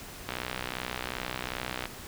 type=click train; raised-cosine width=0.3 ms; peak=-16 dBFS; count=99; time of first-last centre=0.29-1.855 s; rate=62.6 Hz; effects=pink hiss -44 dBFS RMS until 2.07 s